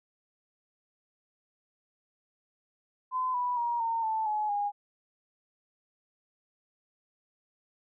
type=tone with pitch steps; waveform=sine; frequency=1021 / 983.9 / 948.2 / 913.8 / 880.7 / 848.7 / 817.9 Hz; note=C6 / B5 / A#5 / A#5 / A5 / G#5 / G#5; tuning=-43 / -7 / +29 / -35 / +1 / +37 / -27 cents; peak=-27 dBFS; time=3.11-4.72 s; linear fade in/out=50 ms; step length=230 ms; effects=none